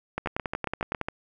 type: two click trains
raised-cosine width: 0.5 ms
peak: -13 / -14 dBFS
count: 10 / 7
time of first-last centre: 0.18-1.013 / 0.26-1.085 s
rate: 10.8 / 7.27 Hz
effects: none